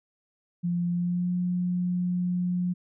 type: tone with pitch glide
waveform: sine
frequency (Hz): 174.1 to 178.79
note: F3 to F3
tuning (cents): -5 to +41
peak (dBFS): -24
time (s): 0.63-2.74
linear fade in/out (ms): 20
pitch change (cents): +46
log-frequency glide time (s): 0.9-1.32
effects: none